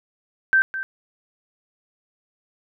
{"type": "tone with echo", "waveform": "sine", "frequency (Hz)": 1557, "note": "G6", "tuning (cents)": -12, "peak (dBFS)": -13, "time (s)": [0.53, 0.62], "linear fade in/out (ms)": 0, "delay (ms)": 210, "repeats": 1, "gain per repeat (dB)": -12, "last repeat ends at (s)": 0.83, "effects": []}